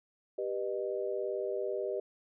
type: chord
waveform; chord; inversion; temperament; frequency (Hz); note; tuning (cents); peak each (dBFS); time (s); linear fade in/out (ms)
sine; G augmented; none; just; 392 / 490 / 612.5; G4 / B4 / D#5; 0 / -14 / -27; -35 / -37 / -37; 0.38-2; 5
effects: none